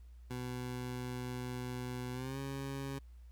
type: tone with pitch glide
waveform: 20% pulse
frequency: 124.8 to 136.88 Hz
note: B2 to C#3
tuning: +19 to -22 cents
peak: -34 dBFS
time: 0.3-2.99 s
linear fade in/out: 10 ms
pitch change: +159 cents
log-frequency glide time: 2.13-2.38 s
effects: added 60 Hz sine -51 dBFS peak until 3.31 s + pink hiss -75 dBFS RMS until 3.31 s